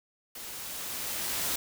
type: noise with level ramp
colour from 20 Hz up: white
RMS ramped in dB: -42 to -30 dBFS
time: 0.35-1.56 s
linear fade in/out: 5 ms
effects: none